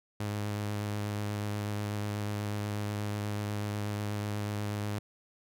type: tone with vibrato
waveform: sawtooth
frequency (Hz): 103.83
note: G#2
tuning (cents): 0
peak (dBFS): -28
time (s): 0.2-4.99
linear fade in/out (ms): 5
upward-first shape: sine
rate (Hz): 8.2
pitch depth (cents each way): 14
effects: none